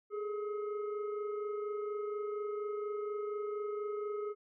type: tone with frequency modulation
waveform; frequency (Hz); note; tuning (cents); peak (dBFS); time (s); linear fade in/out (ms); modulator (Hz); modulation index
sine; 414.9; G#4; -2; -35; 0.1-4.35; 50; 854; 0.6
effects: none